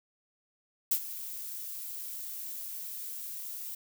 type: noise with ADSR envelope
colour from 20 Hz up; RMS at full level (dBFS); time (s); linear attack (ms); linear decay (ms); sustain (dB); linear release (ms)
violet; -25; 0.91-3.75; 6; 73; -15; 6
effects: none